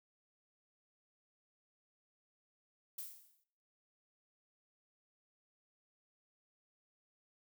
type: noise with exponential decay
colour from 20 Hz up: violet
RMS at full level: -42 dBFS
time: 2.98-3.44 s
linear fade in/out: 5 ms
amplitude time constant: 100 ms
effects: noise-tail reverb RT60 0.7 s tail -22 dB re dry